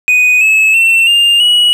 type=tone with pitch steps; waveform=triangle; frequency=2489 / 2590 / 2696 / 2805 / 2919 Hz; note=D#7 / E7 / E7 / F7 / F#7; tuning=0 / -31 / +38 / +7 / -24 cents; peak=-4 dBFS; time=0.08-1.73 s; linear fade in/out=0 ms; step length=330 ms; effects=none